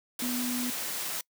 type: tone in noise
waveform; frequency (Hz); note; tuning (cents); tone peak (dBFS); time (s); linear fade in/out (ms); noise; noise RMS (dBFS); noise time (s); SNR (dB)
sine; 246.7; B3; -2; -30; 0.22-0.7; 2; white; -34; 0.19-1.21; +1
effects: noise-tail reverb RT60 0.1 s tail -25 dB re dry + high-pass 150 Hz 12 dB/octave